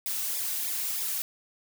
blue noise with flanger, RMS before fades -31 dBFS, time 0.06-1.22 s, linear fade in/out 0 ms, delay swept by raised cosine 0.67 to 3.07 ms, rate 3.2 Hz, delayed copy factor -0.85, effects none

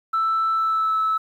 sine tone with pitch glide, 1323 to 1304.8 Hz, E6 to E6, +6 to -18 cents, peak -17 dBFS, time 0.13-1.18 s, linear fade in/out 10 ms, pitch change -24 cents, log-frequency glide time 0.56-0.97 s, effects tanh soft clip ceiling -15 dBFS + 9-bit

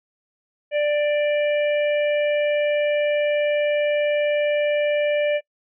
harmonic tone with a mistuned harmonic, 590 Hz, D5, 8 cents sharp, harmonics 1 / 3 / 4 / 5, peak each -18 / -32 / -30 / -36 dBFS, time 0.71-5.41 s, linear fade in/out 50 ms, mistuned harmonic 5, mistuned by -17 cents, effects noise-tail reverb RT60 0.1 s tail -25 dB re dry

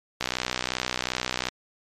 click train, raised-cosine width 0.2 ms, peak -8 dBFS, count 81, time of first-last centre 0.21-1.486 s, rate 62.7 Hz, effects MP3 64 kbps

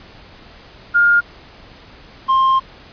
sine / triangle tone pair in turn, 1414 / 1058.3 Hz, F6 / C6, +21 / +19 cents, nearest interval perfect fourth, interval 502 cents, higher first, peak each -9 dBFS, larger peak neither, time 0.94-1.21 / 2.28-2.6 s, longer second, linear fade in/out 20 ms, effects pink hiss -42 dBFS RMS until 2.92 s + resampled to 11025 Hz

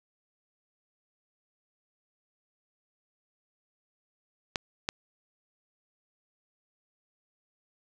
clicks, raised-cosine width 0.2 ms, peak -11 / -11 dBFS, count 2, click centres 4.558 / 4.889 s, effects none

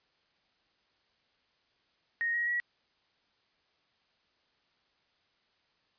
sine tone with pitch steps, 1864.7 / 1894 / 1923.8 Hz, A#6 / A#6 / B6, 0 / +27 / -46 cents, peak -28 dBFS, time 2.21-2.6 s, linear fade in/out 0 ms, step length 130 ms, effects white hiss -72 dBFS RMS until 5.98 s + resampled to 11025 Hz

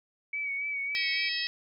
sine tone with vibrato, 2265 Hz, C#7, 37 cents sharp, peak -30 dBFS, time 0.33-1.29 s, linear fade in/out 5 ms, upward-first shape sine, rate 3.6 Hz, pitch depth 36 cents each way
harmonic tone, 644 Hz, E5, 41 cents flat, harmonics 3 / 4 / 5 / 6 / 7 / 8, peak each -35 / -36 / -37 / -37 / -38 / -35 dBFS, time 0.95-1.47 s, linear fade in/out 0 ms
effects none

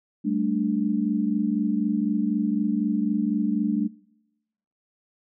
sine chord, G suspended second, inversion none, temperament equal, 196 / 220 / 293.7 Hz, G3 / A3 / D4, 0 / 0 / 0 cents, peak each -27 / -25 / -26 dBFS, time 0.24-3.88 s, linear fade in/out 20 ms, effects noise-tail reverb RT60 1.0 s tail -25 dB re dry

